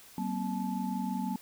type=tone cluster; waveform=sine; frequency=190.5 / 235.7 / 261.2 / 867 Hz; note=G3 / A#3 / C4 / A5; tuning=-49 / +19 / -3 / -26 cents; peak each=-34 / -35 / -39 / -38 dBFS; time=0.18-1.36 s; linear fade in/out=2 ms; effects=white hiss -54 dBFS RMS until 1.41 s